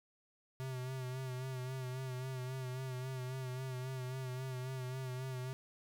square tone with vibrato, 129.1 Hz, C3, 23 cents flat, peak -40 dBFS, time 0.6-5.53 s, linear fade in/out 0 ms, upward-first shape sine, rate 3.7 Hz, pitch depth 42 cents each way, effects none

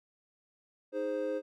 triangle chord, Ab major, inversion second, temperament equal, 311.1 / 415.3 / 523.3 Hz, Eb4 / Ab4 / C5, 0 / 0 / 0 cents, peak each -36 / -36 / -31 dBFS, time 0.92-1.42 s, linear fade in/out 50 ms, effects none

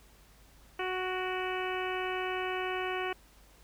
harmonic tone with a mistuned harmonic, 370 Hz, F#4, in tune, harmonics 1 / 2 / 3 / 4 / 5 / 6 / 7 / 8, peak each -35 / -38 / -40 / -41 / -42 / -43 / -43 / -44 dBFS, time 0.79-3.13 s, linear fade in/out 5 ms, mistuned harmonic 6, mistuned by +50 cents, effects added 50 Hz sine -59 dBFS peak until 3.63 s + pink hiss -61 dBFS RMS until 3.63 s

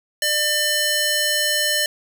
square tone with high-pass filter, 600 Hz, D5, 37 cents sharp, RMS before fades -20 dBFS, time 0.22-1.86 s, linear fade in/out 2 ms, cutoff 1700 Hz, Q 0.59, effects none

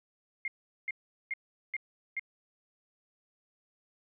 sine tone bursts, 2124 Hz, C7, 25 cents sharp, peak -31 dBFS, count 5, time 0.45-2.195 s, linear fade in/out 2 ms, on 29 ms, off 400 ms, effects none

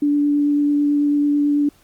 sine tone with vibrato, 290.6 Hz, D4, 18 cents flat, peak -14 dBFS, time 0.02-1.69 s, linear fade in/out 5 ms, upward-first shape triangle, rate 9.1 Hz, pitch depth 10 cents each way, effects pink hiss -55 dBFS RMS until 1.83 s + Opus 32 kbps

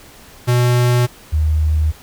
square / sine tone pair in turn, 122.5 / 77.33 Hz, B2 / D#2, -14 / -10 cents, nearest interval minor sixth, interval 796 cents, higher first, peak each -12 dBFS, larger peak neither, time 0.47-1.07 / 1.32-1.92 s, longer neither, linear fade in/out 20 ms, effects pink hiss -42 dBFS RMS until 2.02 s

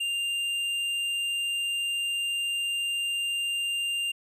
sine tone with hard clipping, 2794 Hz, F7, in tune, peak -28 dBFS, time 0-4.12 s, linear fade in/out 10 ms, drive 7 dB, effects none

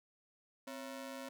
sawtooth ring-modulated tone, 405.6 Hz, G#4, 41 cents flat, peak -37 dBFS, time 0.67-1.29 s, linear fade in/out 5 ms, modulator 144 Hz, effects none

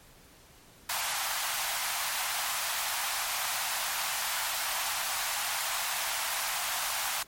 pink high-pass noise, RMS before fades -32 dBFS, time 0.89-7.23 s, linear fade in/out 5 ms, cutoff 700 Hz, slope 48 dB/octave, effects pink hiss -56 dBFS RMS until 7.27 s + MP3 64 kbps

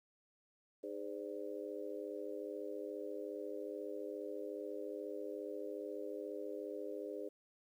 harmonic tone with a mistuned harmonic, 102.4 Hz, G#2, 24 cents flat, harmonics 3 / 4 / 5 / 6, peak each -48 / -45 / -46 / -50 dBFS, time 0.83-7.29 s, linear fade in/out 10 ms, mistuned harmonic 6, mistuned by -81 cents, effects 12-bit

